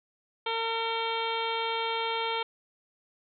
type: harmonic tone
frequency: 454.8 Hz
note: A#4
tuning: 43 cents flat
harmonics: 1 / 2 / 3 / 4 / 5 / 6 / 7 / 8 / 9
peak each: -34 / -32 / -37 / -46 / -37 / -43 / -36 / -40 / -47 dBFS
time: 0.46-2.43 s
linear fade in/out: 5 ms
effects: none

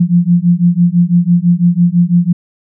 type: beating tone pair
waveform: sine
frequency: 171.3 / 177.3 Hz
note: F3 / F3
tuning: -33 / +26 cents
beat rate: 6 Hz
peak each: -10 dBFS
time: 0-2.33 s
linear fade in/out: 10 ms
effects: none

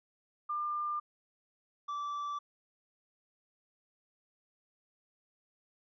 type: tone pair in turn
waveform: sine / triangle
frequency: 1198 / 1163.2 Hz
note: D6 / D6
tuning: +34 / -17 cents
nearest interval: minor second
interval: 51 cents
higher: first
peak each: -32 / -33 dBFS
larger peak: first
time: 0.49-1 / 1.88-2.39 s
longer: neither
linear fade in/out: 10 ms
effects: resampled to 16000 Hz

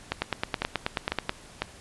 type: two click trains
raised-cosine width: 0.3 ms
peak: -10 / -9 dBFS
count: 4 / 11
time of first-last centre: 0.12-1.62 / 0.22-1.294 s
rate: 2 / 9.31 Hz
effects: pink hiss -49 dBFS RMS until 1.8 s + resampled to 24000 Hz

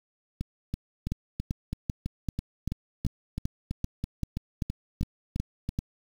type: two click trains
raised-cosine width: 5 ms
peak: -16 / -18 dBFS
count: 13 / 17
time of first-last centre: 1.12-5.789 / 0.41-5.691 s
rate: 2.57 / 3.03 Hz
effects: 7-bit

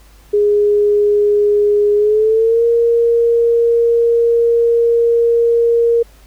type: tone with pitch glide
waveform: sine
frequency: 413.6 to 466.9 Hz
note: G#4 to A#4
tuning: -7 to +3 cents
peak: -9 dBFS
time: 0.33-6.03 s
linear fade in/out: 10 ms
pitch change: +210 cents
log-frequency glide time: 1.96-2.64 s
effects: added 51 Hz sine -42 dBFS peak until 6.26 s + pink hiss -49 dBFS RMS until 6.26 s

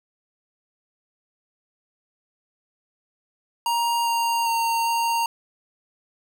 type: tone with pitch steps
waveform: square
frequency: 938 / 931 / 920 / 926 Hz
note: A#5 / A#5 / A#5 / A#5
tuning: +11 / -2 / -23 / -12 cents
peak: -21 dBFS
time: 3.66-5.26 s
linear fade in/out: 2 ms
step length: 400 ms
effects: none

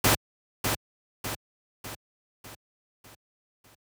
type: noise with echo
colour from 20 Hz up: pink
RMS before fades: -20 dBFS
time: 0.04-0.15 s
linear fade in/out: 5 ms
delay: 600 ms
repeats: 6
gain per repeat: -6 dB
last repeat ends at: 3.75 s
effects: high-pass 80 Hz 12 dB/octave

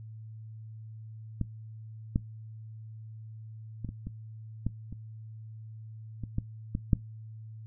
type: clicks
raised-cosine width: 5 ms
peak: -17 / -13 / -24 / -24 / -23 / -17 / -27 / -24 / -17 / -17 / -9 dBFS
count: 11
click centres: 1.413 / 2.159 / 3.847 / 3.89 / 4.07 / 4.666 / 4.926 / 6.237 / 6.384 / 6.751 / 6.932 s
effects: noise-tail reverb RT60 0.2 s tail -21 dB re dry + added 110 Hz sine -42 dBFS peak until 7.66 s

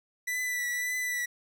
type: tone with vibrato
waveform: 45% pulse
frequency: 1975.5 Hz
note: B6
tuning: in tune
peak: -29 dBFS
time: 0.27-1.26 s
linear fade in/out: 10 ms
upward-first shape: triangle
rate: 1.8 Hz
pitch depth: 30 cents each way
effects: none

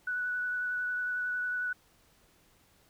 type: tone with vibrato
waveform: sine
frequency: 1480 Hz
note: F#6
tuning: in tune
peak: -30 dBFS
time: 0.07-1.73 s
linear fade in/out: 5 ms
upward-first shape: triangle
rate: 11 Hz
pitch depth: 16 cents each way
effects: pink hiss -65 dBFS RMS until 2.89 s

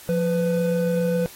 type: tone pair together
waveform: triangle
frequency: 175.65 / 499.4 Hz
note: F3 / B4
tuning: +10 / +19 cents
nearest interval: octave + tritone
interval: 1809 cents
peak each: -20 dBFS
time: 0.09-1.26 s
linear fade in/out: 0 ms
effects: white hiss -44 dBFS RMS until 1.35 s + AAC 48 kbps

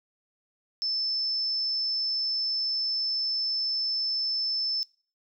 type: tone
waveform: sine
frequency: 5274 Hz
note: E8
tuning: in tune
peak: -26 dBFS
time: 0.82-4.83 s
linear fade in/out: 0 ms
effects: noise-tail reverb RT60 0.4 s tail -21 dB re dry

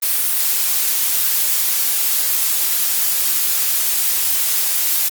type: noise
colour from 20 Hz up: blue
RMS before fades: -17 dBFS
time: 0.02-5.09 s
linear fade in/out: 10 ms
effects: Opus 32 kbps

